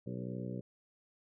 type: harmonic tone with a mistuned harmonic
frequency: 61.9 Hz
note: B1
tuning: 5 cents sharp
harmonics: 2 / 3 / 4 / 5 / 6 / 7 / 8 / 9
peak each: -42 / -42 / -46 / -49 / -49 / -52 / -50 / -52 dBFS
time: 0.06-0.61 s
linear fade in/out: 10 ms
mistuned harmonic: 7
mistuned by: -39 cents
effects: none